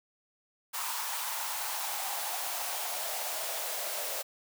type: noise with high-pass filter sweep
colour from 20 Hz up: white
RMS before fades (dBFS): -35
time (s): 0.73-4.23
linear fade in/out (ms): 20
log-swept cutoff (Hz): 970 to 570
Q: 4.2
effects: none